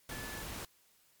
sine tone in noise, 1733 Hz, A6, 27 cents flat, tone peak -46 dBFS, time 0.11-0.42 s, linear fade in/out 2 ms, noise pink, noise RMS -43 dBFS, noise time 0.09-0.65 s, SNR -6 dB, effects white hiss -68 dBFS RMS until 1.2 s + MP3 96 kbps

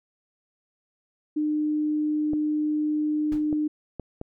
sine tone, 302.7 Hz, D#4, 48 cents flat, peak -22 dBFS, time 1.36-3.68 s, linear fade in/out 10 ms
clicks, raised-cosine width 2 ms, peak -20 dBFS, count 4, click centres 2.334 / 3.528 / 3.997 / 4.214 s
brown noise with exponential decay, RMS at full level -32 dBFS, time 3.32-3.49 s, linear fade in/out 1 ms, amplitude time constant 36 ms
effects none

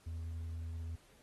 triangle tone with hard clipping, 82.3 Hz, E2, 2 cents flat, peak -38 dBFS, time 0.06-0.96 s, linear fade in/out 10 ms, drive 1 dB, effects pink hiss -66 dBFS RMS until 1.22 s + AAC 32 kbps

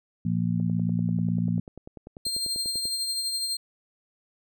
harmonic tone, 58 Hz, A#1, 8 cents flat, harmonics 2 / 3 / 4, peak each -28 / -25 / -30 dBFS, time 0.25-1.6 s, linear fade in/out 5 ms
click train, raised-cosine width 2 ms, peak -28 dBFS, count 24, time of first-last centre 0.6-2.855 s, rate 10.2 Hz
30% pulse tone with tremolo, 4200 Hz, C8, 6 cents sharp, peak -22 dBFS, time 2.25-3.57 s, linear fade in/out 5 ms, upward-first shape triangle, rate 12 Hz, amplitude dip 45%
effects none

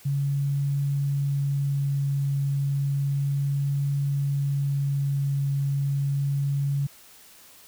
sine tone with vibrato, 140 Hz, C#3, 18 cents sharp, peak -22 dBFS, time 0.05-6.87 s, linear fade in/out 10 ms, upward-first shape triangle, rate 0.32 Hz, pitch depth 9 cents each way, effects white hiss -51 dBFS RMS until 7.67 s

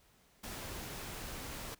pink noise, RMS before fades -44 dBFS, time 0.43-1.75 s, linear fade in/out 10 ms, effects pink hiss -67 dBFS RMS until 1.79 s

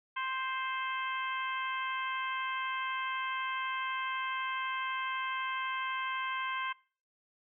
harmonic tone, 524 Hz, C5, 2 cents sharp, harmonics 2 / 3 / 4 / 5 / 6, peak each -35 / -39 / -41 / -43 / -45 dBFS, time 0.16-6.73 s, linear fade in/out 10 ms, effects noise-tail reverb RT60 0.4 s tail -22 dB re dry

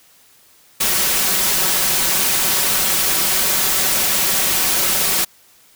white noise with comb filter, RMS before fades -17 dBFS, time 0.8-5.25 s, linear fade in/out 10 ms, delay 5.3 ms, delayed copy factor +0.5, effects white hiss -51 dBFS RMS until 5.75 s

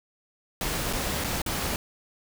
pink noise with dropouts, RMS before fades -29 dBFS, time 0.61-1.76 s, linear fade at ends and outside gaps 1 ms, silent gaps 0.929-0.933 / 1.24-1.244 / 1.418-1.462 s, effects none

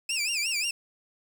20% pulse tone with vibrato, 2553 Hz, D#7, 44 cents sharp, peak -21 dBFS, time 0.09-0.71 s, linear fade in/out 5 ms, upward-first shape sine, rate 5.6 Hz, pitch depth 170 cents each way, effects 8-bit

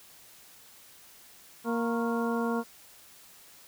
harmonic tone with a mistuned harmonic, 232.9 Hz, A#3, 1 cent flat, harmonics 1 / 2 / 3 / 4 / 5 / 6, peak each -29 / -32 / -38 / -38 / -38 / -39 dBFS, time 1.64-2.64 s, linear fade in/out 50 ms, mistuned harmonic 5, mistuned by -98 cents, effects white hiss -54 dBFS RMS until 3.67 s

